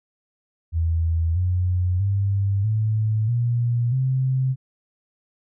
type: tone with pitch steps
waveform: sine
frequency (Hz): 82.41 / 90.39 / 99.14 / 108.74 / 119.27 / 130.82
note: E2 / F#2 / G2 / A2 / A#2 / C3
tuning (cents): 0 / -40 / +20 / -20 / +40 / 0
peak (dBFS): -18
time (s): 0.72-4.56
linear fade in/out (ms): 50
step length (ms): 640
effects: none